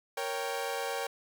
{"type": "chord", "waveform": "sawtooth", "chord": "G diminished", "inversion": "first", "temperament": "equal", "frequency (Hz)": [466.2, 554.4, 784], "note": ["Bb4", "Db5", "G5"], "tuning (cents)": [0, 0, 0], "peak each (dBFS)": -33, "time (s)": [0.17, 1.07], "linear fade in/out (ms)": 5, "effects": []}